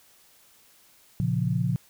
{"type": "chord", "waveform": "sine", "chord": "Bb minor", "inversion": "none", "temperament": "equal", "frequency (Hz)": [116.54, 138.59, 174.61], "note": ["Bb2", "Db3", "F3"], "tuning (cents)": [0, 0, 0], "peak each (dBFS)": -27, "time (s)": [1.2, 1.76], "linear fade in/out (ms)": 0, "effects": ["white hiss -58 dBFS RMS until 1.89 s"]}